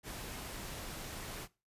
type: noise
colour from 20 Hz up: pink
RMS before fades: -44 dBFS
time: 0.03-1.48 s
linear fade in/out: 50 ms
effects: noise-tail reverb RT60 0.3 s tail -21 dB re dry + resampled to 32000 Hz

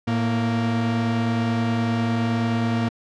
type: tone pair together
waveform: 45% pulse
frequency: 111.74 / 233.1 Hz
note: A2 / A#3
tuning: +27 / 0 cents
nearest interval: octave + minor second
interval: 1273 cents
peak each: -24 / -22 dBFS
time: 0.07-2.89 s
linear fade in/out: 10 ms
effects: low-pass 4000 Hz 12 dB/octave

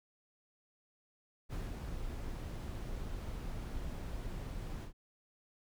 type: noise with ADSR envelope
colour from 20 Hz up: brown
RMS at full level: -38 dBFS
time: 1.49-4.93 s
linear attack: 40 ms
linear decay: 180 ms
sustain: -3 dB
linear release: 100 ms
effects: none

